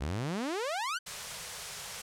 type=exponential sweep; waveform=sawtooth; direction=up; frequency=62.3 to 1568 Hz; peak=-28 dBFS; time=0-0.99 s; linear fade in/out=20 ms
type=band-stop noise; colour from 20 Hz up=white; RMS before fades=-39 dBFS; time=1.06-2.02 s; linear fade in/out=10 ms; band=200 to 400 Hz; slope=48 dB/octave
effects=low-pass 9000 Hz 12 dB/octave